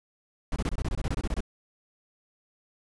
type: noise bursts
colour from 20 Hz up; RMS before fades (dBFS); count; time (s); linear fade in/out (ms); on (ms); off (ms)
brown; -28; 14; 0.52-1.406; 2; 41; 24
effects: resampled to 24000 Hz